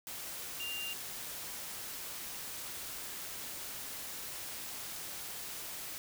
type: tone in noise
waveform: sine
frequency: 2794 Hz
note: F7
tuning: in tune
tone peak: -38 dBFS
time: 0.6-0.93 s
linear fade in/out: 0 ms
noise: white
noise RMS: -43 dBFS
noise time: 0.07-5.98 s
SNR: +2 dB
effects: none